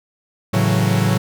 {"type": "chord", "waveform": "45% pulse", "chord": "F# minor seventh", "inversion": "first", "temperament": "equal", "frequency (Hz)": [110, 138.59, 164.81, 185], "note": ["A2", "C#3", "E3", "F#3"], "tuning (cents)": [0, 0, 0, 0], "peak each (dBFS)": [-18, -21, -23, -19], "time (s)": [0.53, 1.18], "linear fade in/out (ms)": 10, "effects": []}